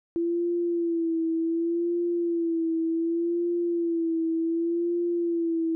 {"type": "tone with vibrato", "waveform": "sine", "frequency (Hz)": 336.1, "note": "E4", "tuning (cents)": 34, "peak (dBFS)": -23, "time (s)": [0.16, 5.75], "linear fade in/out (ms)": 0, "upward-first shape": "sine", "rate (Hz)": 0.67, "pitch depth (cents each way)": 50, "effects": []}